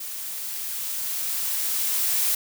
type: noise with level ramp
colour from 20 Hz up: blue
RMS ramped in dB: -34 to -22 dBFS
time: 0-2.35 s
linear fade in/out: 5 ms
effects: none